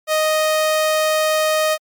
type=tone; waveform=sawtooth; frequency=622.3 Hz; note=D#5; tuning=in tune; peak=-11 dBFS; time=0.07-1.78 s; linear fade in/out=50 ms; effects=MP3 96 kbps